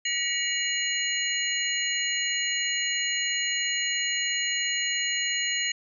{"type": "tone cluster", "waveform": "sine", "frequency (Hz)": [1924, 2247, 2870, 4140, 6730], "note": ["B6", "C#7", "F7", "C8", "G#8"], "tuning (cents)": [-46, 23, 47, -19, 22], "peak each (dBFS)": [-31, -32, -30, -34, -31], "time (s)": [0.05, 5.72], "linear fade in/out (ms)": 5, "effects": []}